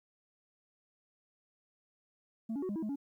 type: tone with pitch steps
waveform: sine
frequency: 224.4 / 282.8 / 371.9 / 205 / 323.8 / 212.8 / 281 Hz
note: A3 / C#4 / F#4 / G#3 / E4 / G#3 / C#4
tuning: +34 / +35 / +9 / -22 / -31 / +42 / +24 cents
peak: -31 dBFS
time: 2.49-2.959 s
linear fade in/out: 10 ms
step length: 67 ms
effects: tanh soft clip ceiling -33 dBFS + 12-bit